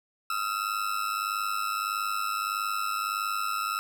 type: ring-modulated tone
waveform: 40% pulse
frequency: 1318.5 Hz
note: E6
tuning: in tune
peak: -24 dBFS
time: 0.3-3.79 s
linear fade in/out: 0 ms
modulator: 50.8 Hz
effects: none